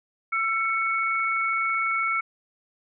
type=tone pair together; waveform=sine; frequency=1340.9 / 2217 Hz; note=E6 / C#7; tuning=+29 / 0 cents; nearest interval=major sixth; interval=871 cents; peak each=-25 dBFS; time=0.32-2.21 s; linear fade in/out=10 ms; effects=none